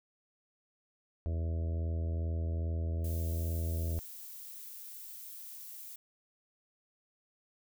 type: harmonic tone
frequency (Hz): 82.41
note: E2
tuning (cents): 0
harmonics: 1 / 2 / 3 / 4 / 5 / 6 / 7 / 8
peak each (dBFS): -31 / -46 / -49 / -49 / -51 / -53 / -52 / -53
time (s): 1.26-3.99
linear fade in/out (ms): 0
type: noise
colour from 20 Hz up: violet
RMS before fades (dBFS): -47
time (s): 3.04-5.96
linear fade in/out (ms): 5
effects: none